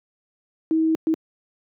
sine tone bursts at uneven times, 320.3 Hz, E4, 50 cents flat, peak -16 dBFS, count 2, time 0.71-0.95 / 1.07-1.14 s, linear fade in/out 0 ms, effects high-pass 200 Hz 12 dB/octave

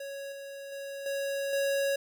square tone with level steps, 554.4 Hz, C#5, in tune, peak -38 / -41 / -38 / -31 / -27 dBFS, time 0-1.96 s, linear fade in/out 5 ms, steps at 0.32 / 0.72 / 1.06 / 1.53 s, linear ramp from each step 2 ms, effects none

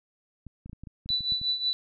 clicks, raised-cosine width 5 ms, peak -30 dBFS, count 11, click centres 0.467 / 0.66 / 0.696 / 0.731 / 0.836 / 0.872 / 1.06 / 1.104 / 1.207 / 1.322 / 1.415 s
sine tone with tremolo, 3971 Hz, B7, 9 cents sharp, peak -22 dBFS, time 1.09-1.73 s, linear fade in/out 0 ms, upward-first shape triangle, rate 5.5 Hz, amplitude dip 80%
effects none

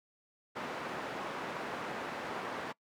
white band-pass noise, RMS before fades -40 dBFS, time 0.55-2.73 s, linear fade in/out 20 ms, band 180 to 1300 Hz, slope 12 dB/octave, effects noise-tail reverb RT60 0.1 s tail -23 dB re dry

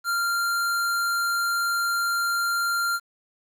square tone, 1389 Hz, F6, 10 cents flat, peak -23 dBFS, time 0.04-3 s, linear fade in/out 50 ms, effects 9-bit

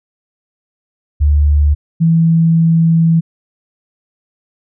sine tone pair in turn, 73.42 / 164.48 Hz, D2 / E3, 0 / -4 cents, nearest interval octave + major second, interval 1396 cents, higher second, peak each -7 dBFS, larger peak neither, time 1.2-1.75 / 2-3.21 s, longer second, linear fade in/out 20 ms, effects none

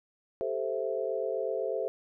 sine chord, A minor seventh, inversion third, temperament equal, 392 / 440 / 523.3 / 659.3 Hz, G4 / A4 / C5 / E5, 0 / 0 / 0 / 0 cents, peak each -36 / -34 / -33 / -36 dBFS, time 0.41-1.88 s, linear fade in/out 0 ms, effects none

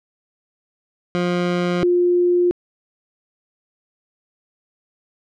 20% pulse / sine tone pair in turn, 176.8 / 353.6 Hz, F3 / F4, +22 / +22 cents, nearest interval octave, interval 1200 cents, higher second, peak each -13 / -13 dBFS, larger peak neither, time 1.15-1.83 / 1.83-2.51 s, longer neither, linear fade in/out 0 ms, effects low-pass 4000 Hz 12 dB/octave

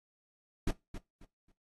brown noise with echo, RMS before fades -28 dBFS, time 0.67-0.71 s, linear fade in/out 5 ms, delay 270 ms, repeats 3, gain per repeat -12 dB, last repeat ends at 1.52 s, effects noise-tail reverb RT60 0.2 s tail -19 dB re dry + AAC 32 kbps

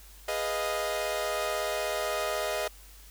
sawtooth chord, F half-diminished seventh, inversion first, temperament equal, 415.3 / 493.9 / 622.3 / 698.5 Hz, Ab4 / Cb5 / Eb5 / F5, 0 / 0 / 0 / 0 cents, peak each -33 / -33 / -27 / -33 dBFS, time 0.28-2.68 s, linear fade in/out 5 ms, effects added 50 Hz sine -50 dBFS peak until 3.1 s + white hiss -54 dBFS RMS until 3.1 s

